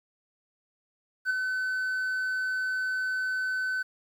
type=tone with ADSR envelope; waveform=triangle; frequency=1516 Hz; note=F#6; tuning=42 cents sharp; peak=-19 dBFS; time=1.25-3.83 s; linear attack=52 ms; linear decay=9 ms; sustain=-6 dB; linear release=12 ms; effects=tanh soft clip ceiling -17 dBFS + 10-bit